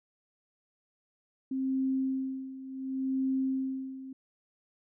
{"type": "tone with tremolo", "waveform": "sine", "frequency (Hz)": 264.6, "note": "C4", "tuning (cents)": 20, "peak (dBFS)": -26, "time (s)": [1.51, 4.13], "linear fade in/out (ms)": 5, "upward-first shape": "sine", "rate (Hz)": 0.69, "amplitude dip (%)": 80, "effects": []}